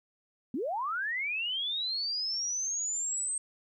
sine linear sweep, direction up, 216.5 to 8372 Hz, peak -30 dBFS, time 0.54-3.38 s, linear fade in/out 2 ms, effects 12-bit

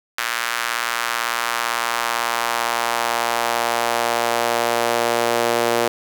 sawtooth tone with high-pass filter sweep, 117.9 Hz, A#2, 20 cents sharp, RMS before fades -21 dBFS, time 0.18-5.88 s, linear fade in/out 0 ms, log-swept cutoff 1500 to 470 Hz, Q 1.5, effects 7-bit

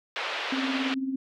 white band-pass noise, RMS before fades -32 dBFS, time 0.16-0.94 s, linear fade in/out 0 ms, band 430 to 3400 Hz, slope 24 dB/octave
sine tone with tremolo, 265.7 Hz, C4, 27 cents sharp, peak -24 dBFS, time 0.52-1.16 s, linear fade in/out 5 ms, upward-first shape triangle, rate 18 Hz, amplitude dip 65%
effects none

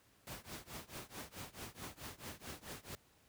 pink noise with tremolo, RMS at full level -45 dBFS, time 0.27-2.95 s, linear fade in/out 0 ms, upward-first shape triangle, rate 4.6 Hz, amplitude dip 100%, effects pink hiss -69 dBFS RMS until 3.28 s + high-pass 60 Hz 12 dB/octave

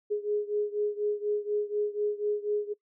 sine beating tone pair, 415.3 / 419.4 Hz, G#4 / G#4, 0 / +17 cents, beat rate 4.1 Hz, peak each -29 / -31 dBFS, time 0.1-2.74 s, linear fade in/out 20 ms, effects noise-tail reverb RT60 0.1 s tail -22 dB re dry

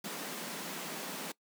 pink high-pass noise, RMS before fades -41 dBFS, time 0.04-1.32 s, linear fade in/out 5 ms, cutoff 160 Hz, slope 96 dB/octave, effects noise-tail reverb RT60 0.1 s tail -21 dB re dry

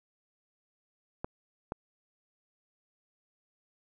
clicks, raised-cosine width 1 ms, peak -20 dBFS, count 2, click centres 1.245 / 1.721 s, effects none

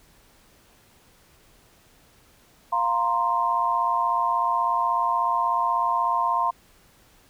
sine chord, F suspended fourth, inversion none, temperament just, 698.5 / 931.3 / 1047.7 Hz, F5 / Bb5 / C6, 0 / -2 / +2 cents, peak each -28 / -24 / -23 dBFS, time 2.72-6.51 s, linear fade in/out 10 ms, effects pink hiss -57 dBFS RMS until 7.29 s

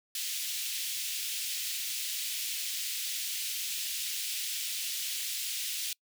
pink high-pass noise, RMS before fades -35 dBFS, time 0.15-5.93 s, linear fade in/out 2 ms, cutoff 2700 Hz, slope 24 dB/octave, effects noise-tail reverb RT60 0.1 s tail -26 dB re dry

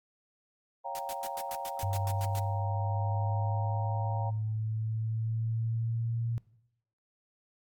sine chord, G half-diminished seventh, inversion second, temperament equal, 554.4 / 698.5 / 784 / 932.3 Hz, Db5 / F5 / G5 / Bb5, 0 / 0 / 0 / 0 cents, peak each -42 / -41 / -39 / -38 dBFS, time 0.84-4.31 s, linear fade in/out 20 ms
white noise bursts, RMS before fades -42 dBFS, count 11, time 0.95-2.39 s, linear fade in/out 0 ms, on 40 ms, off 100 ms
sine linear sweep, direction up, 98 to 116.54 Hz, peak -29 dBFS, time 1.83-6.38 s, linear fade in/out 0 ms
effects noise-tail reverb RT60 0.8 s tail -20 dB re dry + AAC 64 kbps

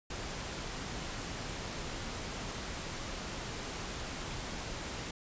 pink noise, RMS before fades -40 dBFS, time 0.1-5.11 s, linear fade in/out 5 ms, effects resampled to 16000 Hz

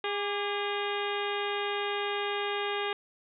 harmonic tone with a mistuned harmonic, 408 Hz, G#4, 31 cents flat, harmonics 1 / 2 / 3 / 4 / 5 / 6 / 7 / 8 / 9, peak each -33 / -36 / -38 / -39 / -40 / -41 / -41 / -42 / -43 dBFS, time 0.04-2.93 s, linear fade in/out 2 ms, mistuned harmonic 3, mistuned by -58 cents, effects none

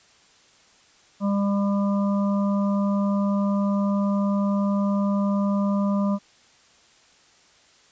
harmonic tone, 200.3 Hz, G3, 38 cents sharp, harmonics 1 / 3 / 5 / 6, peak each -20 / -30 / -34 / -36 dBFS, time 1.2-6.19 s, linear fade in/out 50 ms, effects white hiss -56 dBFS RMS until 7.91 s + resampled to 16000 Hz

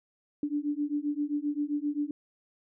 sine beating tone pair, 289.1 / 296.7 Hz, D4 / D4, -27 / +18 cents, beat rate 7.6 Hz, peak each -31 dBFS, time 0.43-2.11 s, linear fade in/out 2 ms, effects none

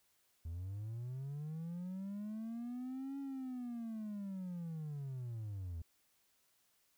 triangle linear two-way sweep, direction up then down, 79 to 278.4 to 79 Hz, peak -38 dBFS, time 0.45-5.82 s, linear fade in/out 5 ms, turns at 3.19 s, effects tanh soft clip ceiling -34 dBFS + white hiss -75 dBFS RMS until 6.97 s

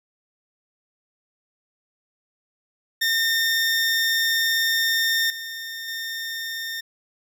20% pulse tone with level steps, 1819 Hz, A#6, 43 cents flat, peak -14 / -26 / -23 dBFS, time 3.01-6.81 s, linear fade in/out 10 ms, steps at 5.3 / 5.88 s, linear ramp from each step 2 ms, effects none

